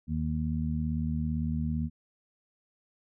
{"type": "harmonic tone", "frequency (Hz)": 77.78, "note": "D#2", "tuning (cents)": 0, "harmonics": [1, 2, 3], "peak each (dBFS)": [-32, -32, -32], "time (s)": [0.07, 1.9], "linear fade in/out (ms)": 50, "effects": []}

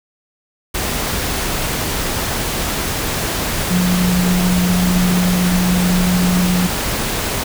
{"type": "tone in noise", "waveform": "sine", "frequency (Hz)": 180, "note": "F#3", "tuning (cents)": -47, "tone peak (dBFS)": -13, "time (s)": [3.7, 6.67], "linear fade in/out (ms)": 10, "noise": "pink", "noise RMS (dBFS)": -20, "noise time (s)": [0.74, 7.44], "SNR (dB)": 4, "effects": []}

